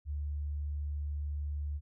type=tone; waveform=sine; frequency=73.2 Hz; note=D2; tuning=5 cents flat; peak=-33 dBFS; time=0.05-1.81 s; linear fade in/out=50 ms; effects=none